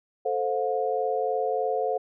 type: chord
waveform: sine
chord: F major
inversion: first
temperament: equal with one note detuned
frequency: 440 / 523.3 / 716.8 Hz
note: A4 / C5 / F5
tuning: 0 / 0 / +45 cents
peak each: -28 dBFS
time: 0.25-1.98 s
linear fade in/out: 10 ms
effects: none